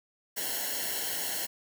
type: noise with comb filter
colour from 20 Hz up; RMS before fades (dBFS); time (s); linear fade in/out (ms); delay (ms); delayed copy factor
white; -33; 0.36-1.47; 20; 0.82; -0.85
effects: none